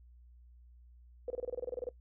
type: tone bursts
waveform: sine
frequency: 492.4 Hz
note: B4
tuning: 5 cents flat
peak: -33 dBFS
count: 13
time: 1.28-1.89 s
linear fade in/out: 2 ms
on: 22 ms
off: 27 ms
effects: noise-tail reverb RT60 0.1 s tail -19 dB re dry + added 60 Hz sine -55 dBFS peak until 2 s